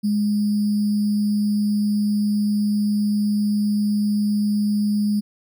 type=tone with sample-and-hold; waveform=sine; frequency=207.7 Hz; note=G#3; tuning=in tune; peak=-17 dBFS; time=0.03-5.21 s; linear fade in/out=20 ms; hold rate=4900 Hz; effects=none